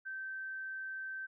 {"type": "tone", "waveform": "sine", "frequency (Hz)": 1551, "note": "G6", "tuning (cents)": -19, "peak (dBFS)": -39, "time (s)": [0.05, 1.27], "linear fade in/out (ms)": 20, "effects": []}